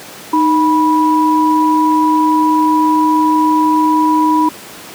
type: tone pair together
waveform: sine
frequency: 309.4 / 980 Hz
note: D#4 / B5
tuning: -10 / -14 cents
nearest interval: octave + minor sixth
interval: 1996 cents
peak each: -11 dBFS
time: 0.33-4.49 s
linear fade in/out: 5 ms
effects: pink hiss -32 dBFS RMS until 4.94 s + high-pass 200 Hz 12 dB/octave